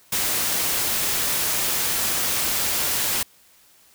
white noise, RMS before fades -23 dBFS, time 0.12-3.23 s, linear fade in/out 5 ms, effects white hiss -55 dBFS RMS until 3.94 s

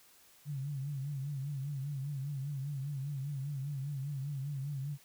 sine tone with vibrato, 139.7 Hz, C#3, 14 cents sharp, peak -35 dBFS, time 0.45-4.98 s, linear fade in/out 50 ms, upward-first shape triangle, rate 5 Hz, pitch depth 120 cents each way, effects white hiss -62 dBFS RMS until 5.04 s

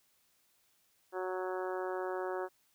harmonic tone, 185 Hz, F#3, in tune, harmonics 2 / 3 / 4 / 5 / 6 / 7 / 8 / 9, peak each -37 / -41 / -43 / -45 / -47 / -48 / -49 / -50 dBFS, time 1.12-2.49 s, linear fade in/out 50 ms, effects white hiss -72 dBFS RMS until 2.74 s

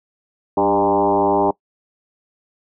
sine tone with frequency modulation, 603 Hz, D5, 46 cents sharp, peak -13 dBFS, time 0.57-1.51 s, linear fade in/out 5 ms, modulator 103 Hz, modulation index 3.4, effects noise-tail reverb RT60 0.1 s tail -22 dB re dry

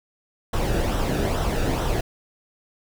brown noise with flanger, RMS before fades -23 dBFS, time 0.53-2.01 s, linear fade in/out 5 ms, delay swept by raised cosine 0.43 to 0.98 ms, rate 2.3 Hz, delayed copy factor -0.55, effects none

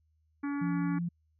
harmonic tone, 284.4 Hz, C#4, 45 cents sharp, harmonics 1 / 3 / 4 / 5 / 6 / 7 / 8, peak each -31 / -47 / -45 / -47 / -49 / -53 / -53 dBFS, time 0.43-0.99 s, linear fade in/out 10 ms
sine tone, 172 Hz, F3, 26 cents flat, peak -30 dBFS, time 0.61-1.09 s, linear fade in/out 10 ms
effects added 78 Hz sine -68 dBFS peak until 1.39 s

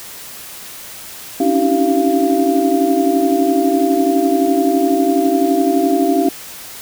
sine tone cluster, 275.4 / 287.3 / 318.4 / 381.7 / 690 Hz, C#4 / D4 / D#4 / G4 / F5, -11 / -38 / +40 / -46 / -21 cents, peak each -18 dBFS, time 1.4-6.29 s, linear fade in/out 5 ms, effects white hiss -33 dBFS RMS until 6.81 s

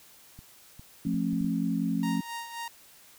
clicks, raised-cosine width 5 ms, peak -34 dBFS, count 7, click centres 0.39 / 0.795 / 1.071 / 1.142 / 1.331 / 1.411 / 1.447 s
sine chord, F augmented, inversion none, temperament equal with one note detuned, 174.61 / 220 / 270.7 Hz, F3 / A3 / C#4, 0 / 0 / -41 cents, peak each -30 dBFS, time 1.05-2.21 s, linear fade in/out 5 ms
sawtooth tone with tremolo, 932.3 Hz, A#5, in tune, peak -30 dBFS, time 2.03-2.68 s, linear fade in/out 2 ms, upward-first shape sine, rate 3.8 Hz, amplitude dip 60%
effects white hiss -55 dBFS RMS until 3.18 s

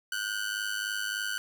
sawtooth ring-modulated tone, 1500 Hz, F#6, 23 cents sharp, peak -24 dBFS, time 0.12-1.38 s, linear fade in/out 0 ms, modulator 51.7 Hz, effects 9-bit

